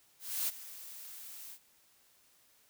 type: noise with ADSR envelope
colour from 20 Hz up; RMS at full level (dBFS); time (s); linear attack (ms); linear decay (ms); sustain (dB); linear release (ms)
blue; -32; 0.19-1.59; 290; 25; -16; 66
effects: white hiss -67 dBFS RMS until 2.69 s